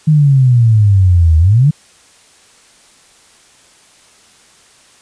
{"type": "exponential two-way sweep", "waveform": "sine", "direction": "down then up", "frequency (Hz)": [157.7, 77.78, 157.7], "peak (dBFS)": -5, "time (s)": [0.07, 1.71], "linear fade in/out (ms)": 10, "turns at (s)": 1.38, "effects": ["white hiss -46 dBFS RMS until 5.01 s", "resampled to 22050 Hz"]}